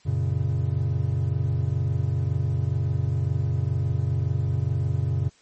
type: chord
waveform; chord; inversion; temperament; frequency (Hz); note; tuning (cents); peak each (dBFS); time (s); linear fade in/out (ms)
triangle; F# major; none; equal with one note detuned; 91.44 / 116.54 / 138.59; F#2 / A#2 / C#3; -20 / 0 / 0; -24; 0.05-5.3; 20
effects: white hiss -58 dBFS RMS until 5.41 s + MP3 32 kbps